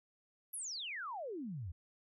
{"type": "exponential sweep", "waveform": "sine", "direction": "down", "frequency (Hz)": [11840, 76.4], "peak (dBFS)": -40, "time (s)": [0.53, 1.72], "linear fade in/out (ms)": 10, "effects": []}